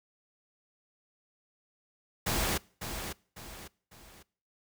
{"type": "noise with echo", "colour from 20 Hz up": "pink", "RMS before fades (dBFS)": -30, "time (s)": [2.26, 2.58], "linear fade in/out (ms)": 10, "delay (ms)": 550, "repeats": 3, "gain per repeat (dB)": -8, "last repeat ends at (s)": 4.23, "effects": ["noise-tail reverb RT60 0.5 s tail -24 dB re dry"]}